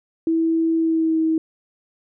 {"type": "tone with pitch glide", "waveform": "sine", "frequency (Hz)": [326.7, 320.3], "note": ["E4", "E4"], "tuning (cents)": [-15, -50], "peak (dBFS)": -16, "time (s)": [0.27, 1.38], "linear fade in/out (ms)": 2, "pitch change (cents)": -35, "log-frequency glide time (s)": [0.77, 1.18], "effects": []}